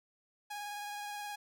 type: tone with vibrato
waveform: sawtooth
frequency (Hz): 825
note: G#5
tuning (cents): -12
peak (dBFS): -36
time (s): 0.5-1.36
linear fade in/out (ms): 10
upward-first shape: sine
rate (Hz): 19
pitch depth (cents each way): 17
effects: none